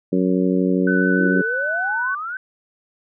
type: harmonic tone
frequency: 92.5 Hz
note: F#2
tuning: in tune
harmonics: 2 / 3 / 4 / 5 / 6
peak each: -19 / -20 / -23 / -25 / -29 dBFS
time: 0.12-1.42 s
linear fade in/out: 10 ms
type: tone with vibrato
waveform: sine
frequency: 1499 Hz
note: F#6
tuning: 22 cents sharp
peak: -20 dBFS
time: 0.87-2.15 s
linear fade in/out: 5 ms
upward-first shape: square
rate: 6.7 Hz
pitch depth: 9 cents each way
type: exponential sweep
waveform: sine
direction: up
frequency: 311.1 to 1555 Hz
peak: -25 dBFS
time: 1.19-2.37 s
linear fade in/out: 2 ms
effects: none